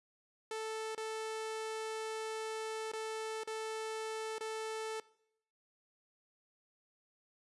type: tone with dropouts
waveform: sawtooth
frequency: 440 Hz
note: A4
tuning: in tune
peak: -34 dBFS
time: 0.51-5 s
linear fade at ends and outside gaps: 2 ms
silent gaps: 0.949-0.977 / 2.917-2.934 / 3.435-3.474 / 4.383-4.408 s
effects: noise-tail reverb RT60 0.7 s tail -21 dB re dry + resampled to 24000 Hz